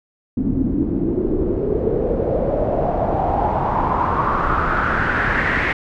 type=noise with low-pass filter sweep; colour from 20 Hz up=pink; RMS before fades=-19 dBFS; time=0.37-5.73 s; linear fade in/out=5 ms; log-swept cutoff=250 to 2000 Hz; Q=5.1; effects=none